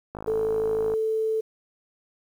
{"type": "click train", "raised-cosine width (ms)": 1, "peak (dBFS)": -21, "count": 43, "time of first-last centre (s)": [0.15, 0.938], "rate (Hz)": 53.3}
{"type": "tone", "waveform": "sine", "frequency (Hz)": 440.3, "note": "A4", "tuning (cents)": 1, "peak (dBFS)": -22, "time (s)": [0.27, 1.41], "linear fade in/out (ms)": 10}
{"effects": ["9-bit"]}